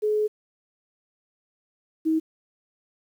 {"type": "tone pair in turn", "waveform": "sine", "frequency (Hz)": [424.9, 318.3], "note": ["G#4", "D#4"], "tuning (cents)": [40, 39], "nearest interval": "perfect fourth", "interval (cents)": 501, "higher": "first", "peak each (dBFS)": [-20, -19], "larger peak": "second", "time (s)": [[0.02, 0.28], [2.05, 2.2]], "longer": "first", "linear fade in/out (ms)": 20, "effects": ["9-bit"]}